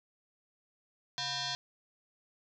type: tone with frequency modulation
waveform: sine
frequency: 136.7 Hz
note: C#3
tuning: 24 cents flat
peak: -33 dBFS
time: 1.18-1.55 s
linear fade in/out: 0 ms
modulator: 848 Hz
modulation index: 6
effects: none